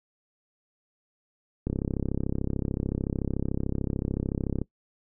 click train, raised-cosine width 3 ms, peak -15 dBFS, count 100, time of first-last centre 1.67-4.616 s, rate 33.6 Hz, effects noise-tail reverb RT60 0.1 s tail -21 dB re dry

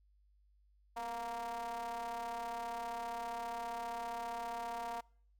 square ring-modulated tone, 114.5 Hz, A#2, 31 cents flat, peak -37 dBFS, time 0.96-5.01 s, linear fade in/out 10 ms, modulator 819 Hz, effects noise-tail reverb RT60 0.6 s tail -26 dB re dry + added 50 Hz sine -66 dBFS peak until 5.39 s

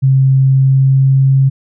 sine tone with pitch glide, 133.7 to 134.86 Hz, C3 to C#3, +38 to -47 cents, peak -6 dBFS, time 0.02-1.5 s, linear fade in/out 20 ms, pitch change +15 cents, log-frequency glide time 0.43-1.32 s, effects none

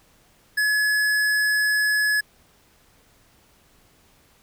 sine tone with tanh clipping, 1700 Hz, G#6, 40 cents sharp, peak -20 dBFS, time 0.57-2.21 s, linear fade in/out 10 ms, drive 18 dB, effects pink hiss -58 dBFS RMS until 4.42 s

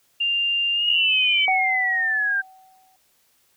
sine tone with pitch glide, 2794 to 3047 Hz, F7 to G7, 0 to -50 cents, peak -19 dBFS, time 0.2-1.46 s, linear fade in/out 10 ms, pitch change +150 cents, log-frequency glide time 0.73-1.15 s
sine exponential sweep, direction down, 2866 to 1568 Hz, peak -19 dBFS, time 0.87-2.42 s, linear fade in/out 20 ms
sine tone with exponential decay, 756 Hz, F#5, 37 cents sharp, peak -18 dBFS, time 1.48-2.96 s, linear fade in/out 1 ms, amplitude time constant 320 ms
effects white hiss -63 dBFS RMS until 3.56 s

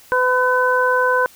harmonic tone, 504 Hz, B4, 35 cents sharp, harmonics 1 / 2 / 3, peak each -18 / -18 / -18 dBFS, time 0.12-1.26 s, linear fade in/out 0 ms, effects white hiss -47 dBFS RMS until 1.35 s

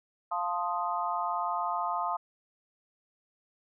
sine chord, F dominant seventh, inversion none, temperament equal, 698.5 / 880 / 1046.5 / 1244.5 Hz, F5 / A5 / C6 / Eb6, 0 / 0 / 0 / 0 cents, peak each -34 dBFS, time 0.31-2.17 s, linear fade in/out 10 ms, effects none

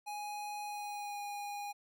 square tone with pitch glide, 831 to 818.1 Hz, G#5 to G#5, +1 to -26 cents, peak -40 dBFS, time 0.06-1.73 s, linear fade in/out 20 ms, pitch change -27 cents, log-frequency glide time 0.63-1.2 s, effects none

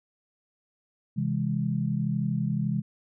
sine tone cluster, 131.9 / 163.8 / 205.5 Hz, C3 / E3 / G#3, +14 / -11 / -18 cents, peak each -29 dBFS, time 1.16-2.82 s, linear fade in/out 20 ms, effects none

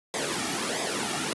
pink noise with flanger, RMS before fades -29 dBFS, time 0.14-1.33 s, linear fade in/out 0 ms, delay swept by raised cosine 0.69 to 1.99 ms, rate 1.5 Hz, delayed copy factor -0.65, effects high-pass 200 Hz 12 dB/octave + resampled to 24000 Hz

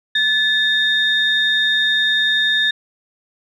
sine tone pair together, 1735 / 3676 Hz, A6 / A#7, -25 / -25 cents, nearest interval octave + minor second, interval 1300 cents, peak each -16 dBFS, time 0.15-2.71 s, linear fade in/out 5 ms, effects tanh soft clip ceiling -6 dBFS

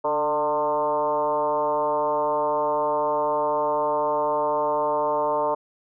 sine tone with frequency modulation, 750 Hz, F#5, 23 cents sharp, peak -20 dBFS, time 0.04-5.55 s, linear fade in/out 10 ms, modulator 152 Hz, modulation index 2.1, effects none

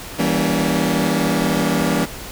sawtooth chord, E diminished seventh, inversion none, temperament just, 164.81 / 197.78 / 237.3 / 284.8 Hz, E3 / G3 / Bb3 / Db4, 0 / +16 / +31 / +47 cents, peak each -18 dBFS, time 0.18-2.06 s, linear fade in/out 20 ms, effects pink hiss -33 dBFS RMS until 2.31 s

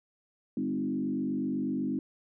sine tone with frequency modulation, 257.8 Hz, C4, 26 cents flat, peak -28 dBFS, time 0.57-1.99 s, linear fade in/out 2 ms, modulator 48.1 Hz, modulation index 1.3, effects none

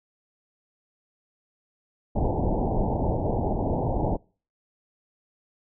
pink low-pass noise, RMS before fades -25 dBFS, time 2.15-4.17 s, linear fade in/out 10 ms, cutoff 910 Hz, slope 96 dB/octave, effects noise-tail reverb RT60 0.4 s tail -26 dB re dry

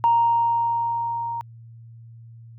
sine tone with level ramp, 932.3 Hz, A#5, in tune, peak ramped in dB -13 to -26 dBFS, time 0.04-1.41 s, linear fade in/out 0 ms, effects tanh soft clip ceiling -9 dBFS + added 115 Hz sine -41 dBFS peak until 2.58 s

